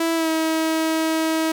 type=tone with pitch glide; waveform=sawtooth; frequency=329.6 to 320.2 Hz; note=E4 to D#4; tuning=0 to +50 cents; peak=-15 dBFS; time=0-1.52 s; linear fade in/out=5 ms; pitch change=-50 cents; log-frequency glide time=0.15-0.29 s; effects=none